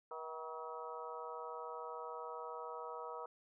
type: harmonic tone with a mistuned harmonic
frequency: 160 Hz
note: D#3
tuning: 49 cents sharp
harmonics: 3 / 4 / 5 / 6 / 7 / 8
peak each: -48 / -52 / -53 / -49 / -53 / -50 dBFS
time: 0.11-3.26 s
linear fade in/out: 2 ms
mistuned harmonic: 5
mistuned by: -73 cents
effects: none